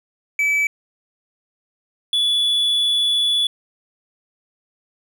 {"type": "tone pair in turn", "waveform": "triangle", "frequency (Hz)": [2300, 3431], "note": ["D7", "A7"], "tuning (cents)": [-37, -44], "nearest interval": "perfect fifth", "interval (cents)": 693, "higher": "second", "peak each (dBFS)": -14, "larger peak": "neither", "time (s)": [[0.39, 0.67], [2.13, 3.47]], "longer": "second", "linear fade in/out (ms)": 2, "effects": []}